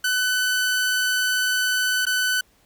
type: tone with dropouts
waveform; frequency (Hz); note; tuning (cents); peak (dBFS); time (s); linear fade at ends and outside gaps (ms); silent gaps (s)
sawtooth; 1503; F#6; +27; -16; 0.04-2.41; 5; 2.054-2.066
effects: pink hiss -60 dBFS RMS until 2.65 s